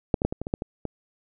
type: clicks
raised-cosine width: 2 ms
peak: -6 / -13 / -8 / -15 / -17 / -18 / -10 / -16 / -16 dBFS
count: 9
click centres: 0.142 / 0.219 / 0.25 / 0.325 / 0.416 / 0.469 / 0.539 / 0.621 / 0.853 s
effects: none